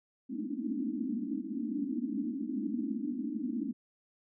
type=band-pass noise; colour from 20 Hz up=white; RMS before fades=-35 dBFS; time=0.29-3.73 s; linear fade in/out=20 ms; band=210 to 310 Hz; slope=96 dB/octave; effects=none